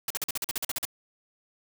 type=noise bursts; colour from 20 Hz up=white; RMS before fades=-30 dBFS; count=12; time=0.08-0.852 s; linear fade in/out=2 ms; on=24 ms; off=44 ms; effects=none